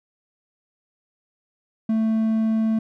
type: tone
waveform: triangle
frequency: 221.4 Hz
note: A3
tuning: 11 cents sharp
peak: -16 dBFS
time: 1.89-2.79 s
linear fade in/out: 5 ms
effects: none